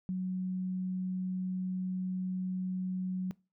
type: tone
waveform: sine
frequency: 185 Hz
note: F#3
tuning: in tune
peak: -31 dBFS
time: 0.09-3.31 s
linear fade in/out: 0 ms
effects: noise-tail reverb RT60 0.3 s tail -23 dB re dry